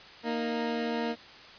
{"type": "tone pair together", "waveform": "20% pulse", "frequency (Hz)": [233.1, 309.9], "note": ["A#3", "D#4"], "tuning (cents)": [0, -7], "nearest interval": "perfect fourth", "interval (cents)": 493, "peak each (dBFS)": [-25, -31], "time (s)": [0.23, 1.16], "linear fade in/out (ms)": 50, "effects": ["white hiss -49 dBFS RMS until 1.58 s", "resampled to 11025 Hz"]}